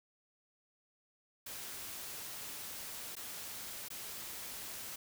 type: noise with dropouts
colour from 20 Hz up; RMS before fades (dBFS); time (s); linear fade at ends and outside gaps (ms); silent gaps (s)
white; -45; 1.46-4.96; 5; 3.154-3.165 / 3.885-3.902
effects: none